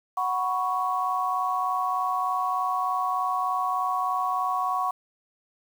sine chord, F# suspended fourth, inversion none, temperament just, 740 / 986.7 / 1110 Hz, F#5 / B5 / C#6, 0 / -2 / +2 cents, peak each -28 / -31 / -26 dBFS, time 0.17-4.91 s, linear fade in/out 5 ms, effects 8-bit

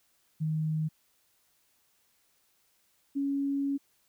sine tone pair in turn, 156.4 / 278.7 Hz, D#3 / C#4, +9 / +9 cents, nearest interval minor seventh, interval 1000 cents, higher second, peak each -27 dBFS, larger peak neither, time 0.4-0.89 / 3.15-3.78 s, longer second, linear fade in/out 20 ms, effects white hiss -70 dBFS RMS until 4.08 s

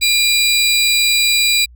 30% pulse tone pair together, 2408 / 3935 Hz, D7 / B7, +43 / -7 cents, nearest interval major sixth, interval 850 cents, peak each -12 dBFS, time 0.01-1.66 s, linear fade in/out 20 ms, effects added 60 Hz sine -39 dBFS peak until 1.75 s

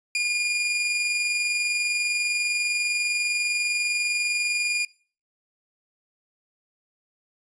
sawtooth tone with tremolo, 2425 Hz, D#7, 45 cents flat, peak -18 dBFS, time 0.15-4.85 s, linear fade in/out 2 ms, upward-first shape square, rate 20 Hz, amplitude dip 25%, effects noise-tail reverb RT60 0.4 s tail -21 dB re dry + resampled to 22050 Hz

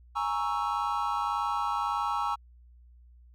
triangle chord, A# half-diminished seventh, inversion third, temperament equal, 830.6 / 932.3 / 1108.7 / 1318.5 Hz, G#5 / A#5 / C#6 / E6, 0 / 0 / 0 / 0 cents, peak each -31 dBFS, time 0.15-2.36 s, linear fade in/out 20 ms, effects added 60 Hz sine -52 dBFS peak until 3.34 s

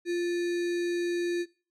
sine tone with sample-and-hold, 347.3 Hz, F4, 10 cents flat, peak -26 dBFS, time 0.05-1.46 s, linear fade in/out 50 ms, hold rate 2100 Hz, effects noise-tail reverb RT60 0.4 s tail -21 dB re dry + low-pass 7000 Hz 12 dB/octave

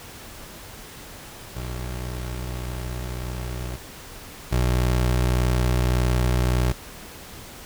25% pulse tone pair in turn, 61.74 / 61.74 Hz, B1 / B1, 0 / 0 cents, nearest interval unison, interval 0 cents, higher neither, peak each -25 / -15 dBFS, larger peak second, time 1.55-3.77 / 4.51-6.73 s, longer neither, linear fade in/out 20 ms, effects pink hiss -41 dBFS RMS until 7.65 s

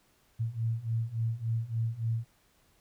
sine beating tone pair, 112.1 / 115.6 Hz, A2 / A#2, +33 / -14 cents, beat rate 3.5 Hz, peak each -33 / -31 dBFS, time 0.39-2.25 s, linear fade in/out 20 ms, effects pink hiss -67 dBFS RMS until 2.8 s

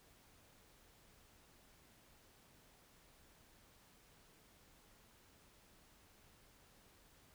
silence, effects pink hiss -67 dBFS RMS until 7.34 s

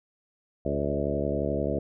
harmonic tone with a mistuned harmonic, 71.5 Hz, D2, 46 cents flat, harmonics 1 / 2 / 3 / 4 / 5 / 6 / 7 / 8 / 9, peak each -34 / -34 / -34 / -34 / -34 / -34 / -34 / -34 / -34 dBFS, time 0.65-1.79 s, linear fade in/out 5 ms, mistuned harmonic 8, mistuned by +15 cents, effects none

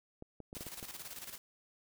clicks, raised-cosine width 2 ms, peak -33 dBFS, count 7, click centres 0.224 / 0.403 / 0.529 / 0.568 / 0.609 / 0.667 / 0.828 s
white noise with tremolo, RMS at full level -45 dBFS, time 0.55-1.38 s, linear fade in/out 0 ms, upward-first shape square, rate 18 Hz, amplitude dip 60%
effects none

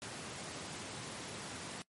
pink high-pass noise, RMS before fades -45 dBFS, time 0.02-1.82 s, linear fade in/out 0 ms, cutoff 100 Hz, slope 24 dB/octave, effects noise-tail reverb RT60 0.1 s tail -22 dB re dry + MP3 48 kbps

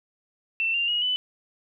sine tone with pitch steps, 2684 / 2785 / 2890 / 2999 Hz, E7 / F7 / F#7 / F#7, +31 / -5 / -41 / +23 cents, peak -22 dBFS, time 0.6-1.16 s, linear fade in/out 0 ms, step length 140 ms, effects none

